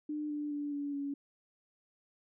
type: tone with pitch steps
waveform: sine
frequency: 300 / 295.4 / 290.8 / 286.3 / 281.9 Hz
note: D4 / D4 / D4 / D4 / C#4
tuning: +37 / +10 / -17 / -44 / +29 cents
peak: -34 dBFS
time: 0.09-1.14 s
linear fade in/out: 5 ms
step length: 210 ms
effects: none